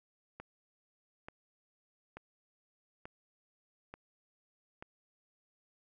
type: click train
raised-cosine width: 0.5 ms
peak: -30 dBFS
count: 6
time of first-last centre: 0.4-4.825 s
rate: 1.13 Hz
effects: none

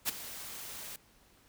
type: noise with ADSR envelope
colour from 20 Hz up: white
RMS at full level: -29 dBFS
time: 0.05-0.96 s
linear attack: 37 ms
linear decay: 14 ms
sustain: -15 dB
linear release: 3 ms
effects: pink hiss -64 dBFS RMS until 1.48 s

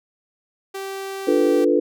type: tone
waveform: sawtooth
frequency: 388.9 Hz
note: G4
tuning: 14 cents flat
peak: -24 dBFS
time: 0.74-1.65 s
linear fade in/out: 10 ms
type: chord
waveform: sine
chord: B half-diminished seventh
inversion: first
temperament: equal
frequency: 293.7 / 349.2 / 440 / 493.9 Hz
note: D4 / F4 / A4 / B4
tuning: 0 / 0 / 0 / 0 cents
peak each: -20 dBFS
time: 1.27-1.8 s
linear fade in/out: 10 ms
effects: none

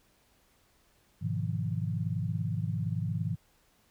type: chord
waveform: sine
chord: F half-diminished seventh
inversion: first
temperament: just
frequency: 104.77 / 125.72 / 157.15 / 174.61 Hz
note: Ab2 / Cb3 / Eb3 / F3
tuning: +16 / +31 / +18 / 0 cents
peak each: -33 / -36 / -34 / -37 dBFS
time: 1.21-3.36 s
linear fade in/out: 20 ms
effects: pink hiss -67 dBFS RMS until 3.9 s

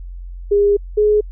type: tone pair in turn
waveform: sine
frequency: 406.9 / 420.8 Hz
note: G#4 / G#4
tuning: -35 / +23 cents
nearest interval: minor second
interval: 58 cents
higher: second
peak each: -10 dBFS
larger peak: neither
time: 0.51-0.77 / 0.97-1.21 s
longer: first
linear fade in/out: 10 ms
effects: added 44 Hz sine -28 dBFS peak until 1.31 s

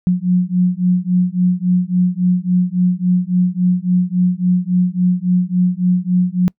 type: beating tone pair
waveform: sine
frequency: 178.6 / 182.2 Hz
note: F3 / F#3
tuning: +39 / -26 cents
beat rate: 3.6 Hz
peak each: -15 dBFS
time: 0.07-6.48 s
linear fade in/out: 0 ms
effects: noise-tail reverb RT60 0.1 s tail -26 dB re dry

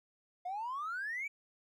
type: exponential sweep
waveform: triangle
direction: up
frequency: 702 to 2341 Hz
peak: -33 dBFS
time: 0.45-1.28 s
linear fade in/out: 10 ms
effects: tanh soft clip ceiling -33 dBFS

